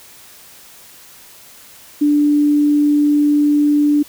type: tone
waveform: sine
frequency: 293.7 Hz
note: D4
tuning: in tune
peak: -10 dBFS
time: 2.01-4.03 s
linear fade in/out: 10 ms
effects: white hiss -42 dBFS RMS until 4.08 s